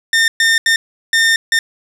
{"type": "tone bursts at uneven times", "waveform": "sawtooth", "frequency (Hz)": 1815, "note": "A#6", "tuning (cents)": -47, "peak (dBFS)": -6, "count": 5, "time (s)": [[0.13, 0.28], [0.4, 0.58], [0.66, 0.76], [1.13, 1.36], [1.52, 1.59]], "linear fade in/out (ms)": 2, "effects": ["low-pass 9000 Hz 12 dB/octave", "7-bit"]}